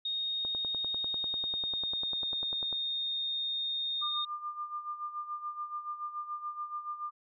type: tone with pitch glide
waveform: sine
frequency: 3715 to 3681 Hz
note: A#7 to A#7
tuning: -7 to -23 cents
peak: -31 dBFS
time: 0.05-4.25 s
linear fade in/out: 5 ms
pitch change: -16 cents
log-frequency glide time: 1.09-2.26 s
type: click train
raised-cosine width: 1 ms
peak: -30 dBFS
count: 24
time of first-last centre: 0.45-2.727 s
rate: 10.1 Hz
type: tone with tremolo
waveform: sine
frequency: 1200 Hz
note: D6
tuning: 37 cents sharp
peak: -33 dBFS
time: 4.01-7.11 s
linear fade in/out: 20 ms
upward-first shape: sine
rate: 7 Hz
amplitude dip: 70%
effects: none